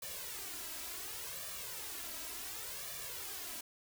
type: noise with flanger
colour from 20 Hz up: white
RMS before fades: -44 dBFS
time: 0.02-3.61 s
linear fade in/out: 5 ms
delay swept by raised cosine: 1.7 to 3.1 ms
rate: 0.69 Hz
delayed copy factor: +0.75
effects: none